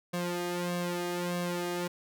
sawtooth tone with flanger, 175.9 Hz, F3, 13 cents sharp, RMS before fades -33 dBFS, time 0.13-1.88 s, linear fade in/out 10 ms, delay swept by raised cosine 1.8 to 2.47 ms, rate 1.6 Hz, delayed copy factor +1, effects none

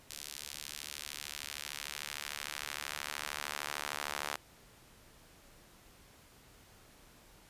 sawtooth tone with high-pass filter sweep, 73.2 Hz, D2, 5 cents flat, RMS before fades -42 dBFS, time 0.1-4.36 s, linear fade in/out 5 ms, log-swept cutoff 4300 to 940 Hz, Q 0.8, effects pink hiss -60 dBFS RMS until 7.49 s + resampled to 32000 Hz

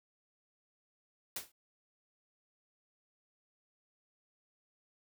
white noise with exponential decay, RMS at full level -35 dBFS, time 1.36-1.52 s, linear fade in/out 5 ms, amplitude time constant 34 ms, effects none

